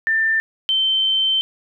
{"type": "tone pair in turn", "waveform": "sine", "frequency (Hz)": [1787, 3099], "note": ["A6", "G7"], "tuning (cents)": [26, -21], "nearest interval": "minor seventh", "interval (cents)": 953, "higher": "second", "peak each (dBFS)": -15, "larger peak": "neither", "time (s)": [[0.07, 0.4], [0.69, 1.41]], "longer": "second", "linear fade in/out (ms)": 0, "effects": []}